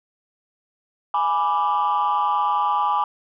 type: chord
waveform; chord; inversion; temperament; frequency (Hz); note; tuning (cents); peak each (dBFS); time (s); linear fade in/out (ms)
sine; G# diminished; none; equal; 830.6 / 987.8 / 1174.7; G#5 / B5 / D6; 0 / 0 / 0; -21; 1.14-3.04; 2
effects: tanh soft clip ceiling -13 dBFS